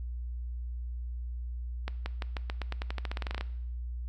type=accelerating click train; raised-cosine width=0.3 ms; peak=-19 dBFS; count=19; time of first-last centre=1.88-3.41 s; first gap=180 ms; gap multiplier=0.9; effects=noise-tail reverb RT60 0.8 s tail -18 dB re dry + added 60 Hz sine -34 dBFS peak until 4.08 s